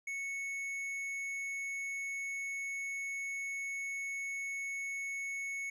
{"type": "tone with tanh clipping", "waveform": "sine", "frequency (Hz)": 2209, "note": "C#7", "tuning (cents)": -7, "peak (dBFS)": -38, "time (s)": [0.07, 5.7], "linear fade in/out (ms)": 5, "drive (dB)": 9, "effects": []}